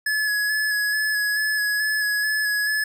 square tone with vibrato, 1700 Hz, G#6, 40 cents sharp, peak -21 dBFS, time 0.06-2.84 s, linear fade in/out 5 ms, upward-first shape square, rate 2.3 Hz, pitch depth 18 cents each way, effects none

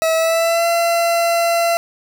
40% pulse tone with pitch glide, 647 to 678.8 Hz, E5 to F5, -32 to -49 cents, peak -13 dBFS, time 0.02-1.77 s, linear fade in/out 0 ms, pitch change +83 cents, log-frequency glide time 0.15-0.66 s, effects none

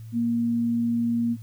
sine tone, 234.4 Hz, A#3, 10 cents sharp, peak -21 dBFS, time 0.12-1.37 s, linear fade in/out 50 ms, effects added 112 Hz sine -37 dBFS peak until 1.42 s + white hiss -60 dBFS RMS until 1.42 s

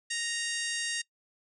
harmonic tone, 932.3 Hz, A#5, in tune, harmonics 2 / 3 / 4 / 5 / 6 / 7 / 8 / 9 / 10, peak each -36 / -38 / -39 / -40 / -41 / -41 / -42 / -43 / -43 dBFS, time 0.1-1.02 s, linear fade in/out 10 ms, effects noise-tail reverb RT60 0.1 s tail -22 dB re dry

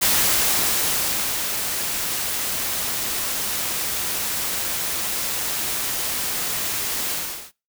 white noise with ADSR envelope, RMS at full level -18 dBFS, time 0.01-7.52 s, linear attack 17 ms, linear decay 1400 ms, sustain -7 dB, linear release 400 ms, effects noise-tail reverb RT60 0.3 s tail -25 dB re dry

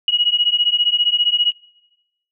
sine beating tone pair, 2895 / 2910 Hz, F#7 / F#7, -38 / -29 cents, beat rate 15 Hz, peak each -17 dBFS, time 0.08-1.52 s, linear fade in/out 2 ms, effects noise-tail reverb RT60 1.0 s tail -24 dB re dry

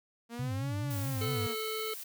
sawtooth linear two-way sweep, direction up then down, 230 to 296.8 to 230 Hz, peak -35 dBFS, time 0.29-1.56 s, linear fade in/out 50 ms, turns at 0.79 s
sine tone with vibrato, 116.54 Hz, A#2, in tune, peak -32 dBFS, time 0.39-1.47 s, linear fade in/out 5 ms, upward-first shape sine, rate 4.6 Hz, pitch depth 280 cents each way
blue noise, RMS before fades -43 dBFS, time 0.9-2.04 s, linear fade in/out 10 ms
harmonic tone, 437.1 Hz, A4, 11 cents flat, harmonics 1 / 3 / 5 / 7 / 9 / 10, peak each -36 / -41 / -43 / -44 / -46 / -46 dBFS, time 1.21-1.94 s, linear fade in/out 5 ms
effects none

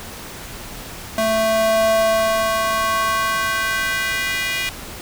square tone with high-pass filter sweep, 221.1 Hz, A3, 9 cents sharp, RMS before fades -19 dBFS, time 1.18-4.69 s, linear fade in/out 0 ms, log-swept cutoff 460 to 2300 Hz, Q 2.7, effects pink hiss -34 dBFS RMS until 5.01 s

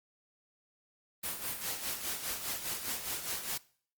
white noise with tremolo, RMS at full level -35 dBFS, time 1.23-3.58 s, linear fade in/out 10 ms, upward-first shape sine, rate 4.9 Hz, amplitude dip 60%, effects noise-tail reverb RT60 0.5 s tail -21 dB re dry + Opus 32 kbps

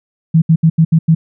sine tone bursts at uneven times, 161.9 Hz, E3, 31 cents flat, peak -5 dBFS, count 6, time 0.34-0.42 / 0.49-0.56 / 0.63-0.7 / 0.78-0.85 / 0.92-0.99 / 1.08-1.15 s, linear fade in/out 10 ms, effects none

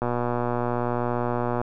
click train, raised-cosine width 1 ms, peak -12 dBFS, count 194, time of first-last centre 0.02-1.615 s, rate 121 Hz, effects none

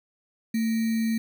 sine tone with sample-and-hold, 224.7 Hz, A3, 37 cents sharp, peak -22 dBFS, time 0.54-1.18 s, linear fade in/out 5 ms, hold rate 2100 Hz, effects none

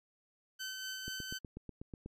15% pulse tone with tremolo, 1530 Hz, G6, 42 cents flat, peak -32 dBFS, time 0.59-1.39 s, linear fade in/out 20 ms, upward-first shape sine, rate 4.2 Hz, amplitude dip 30%
click train, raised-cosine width 3 ms, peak -31 dBFS, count 9, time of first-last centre 1.08-2.06 s, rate 8.16 Hz
effects MP3 64 kbps

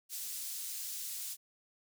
pink high-pass noise, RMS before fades -41 dBFS, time 0.09-1.37 s, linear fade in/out 50 ms, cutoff 6300 Hz, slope 12 dB/octave, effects none

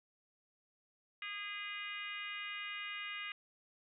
harmonic tone with a mistuned harmonic, 410 Hz, G#4, 22 cents flat, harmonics 3 / 4 / 5 / 6 / 7 / 8 / 9, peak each -50 / -50 / -45 / -47 / -47 / -59 / -58 dBFS, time 1.22-3.32 s, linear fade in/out 2 ms, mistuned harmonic 8, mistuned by -16 cents, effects none

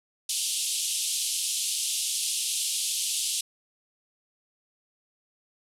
white band-pass noise, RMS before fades -29 dBFS, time 0.29-3.41 s, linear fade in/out 5 ms, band 2800 to 11000 Hz, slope 48 dB/octave, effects none

